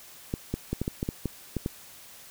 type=clicks; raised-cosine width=3 ms; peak=-15 dBFS; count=10; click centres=0.339 / 0.54 / 0.73 / 0.816 / 0.879 / 1.029 / 1.089 / 1.257 / 1.567 / 1.661 s; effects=white hiss -49 dBFS RMS until 2.3 s